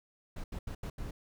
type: noise bursts at uneven times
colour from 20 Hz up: brown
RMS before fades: -39 dBFS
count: 5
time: 0.36-0.44 / 0.52-0.59 / 0.67-0.75 / 0.83-0.9 / 0.98-1.11 s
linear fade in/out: 5 ms
effects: none